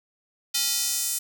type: tone with high-pass filter sweep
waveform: square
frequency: 276.9 Hz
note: C#4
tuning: 2 cents flat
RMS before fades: -26 dBFS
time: 0.54-1.19 s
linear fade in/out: 10 ms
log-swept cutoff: 4300 to 8100 Hz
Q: 1.3
effects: none